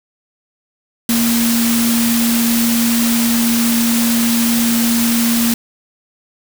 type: tone in noise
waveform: sine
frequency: 233.1 Hz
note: A#3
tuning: in tune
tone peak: -13 dBFS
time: 1.09-5.54 s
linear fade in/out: 2 ms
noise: white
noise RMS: -19 dBFS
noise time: 1.09-5.54 s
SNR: +3 dB
effects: none